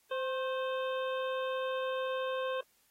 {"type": "harmonic tone with a mistuned harmonic", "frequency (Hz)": 519, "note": "C5", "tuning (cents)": -14, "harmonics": [1, 2, 3, 5, 6, 7], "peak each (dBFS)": [-33, -39, -43, -47, -49, -50], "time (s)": [0.11, 2.61], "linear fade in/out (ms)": 5, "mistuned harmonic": 2, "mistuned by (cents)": 51, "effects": ["white hiss -70 dBFS RMS until 2.9 s", "AAC 48 kbps"]}